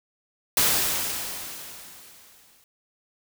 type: noise with exponential decay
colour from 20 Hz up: white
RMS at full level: -19 dBFS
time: 0.57-2.64 s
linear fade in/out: 2 ms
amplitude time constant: 450 ms
effects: none